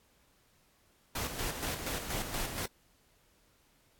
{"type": "noise with tremolo", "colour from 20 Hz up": "pink", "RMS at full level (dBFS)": -35, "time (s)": [1.15, 2.66], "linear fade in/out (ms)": 5, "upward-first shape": "square", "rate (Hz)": 4.2, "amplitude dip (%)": 50, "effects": ["pink hiss -68 dBFS RMS until 3.99 s", "AAC 64 kbps"]}